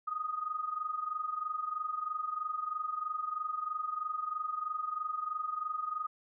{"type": "tone with amplitude modulation", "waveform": "sine", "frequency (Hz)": 1244.5, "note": "D#6", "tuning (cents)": 0, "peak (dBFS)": -30, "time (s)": [0.07, 6.07], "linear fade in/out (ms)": 10, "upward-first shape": "sine", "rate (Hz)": 23.1, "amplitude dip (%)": 75, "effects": []}